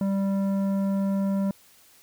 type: tone with tanh clipping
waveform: triangle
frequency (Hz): 196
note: G3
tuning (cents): 0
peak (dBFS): -24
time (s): 0.01-1.51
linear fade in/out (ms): 2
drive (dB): 15
effects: white hiss -56 dBFS RMS until 2.02 s